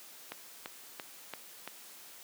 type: click train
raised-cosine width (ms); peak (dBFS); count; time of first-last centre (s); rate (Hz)
0.3; -23; 5; 0.32-1.676; 2.95
effects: white hiss -52 dBFS RMS until 2.23 s + high-pass 200 Hz 12 dB/octave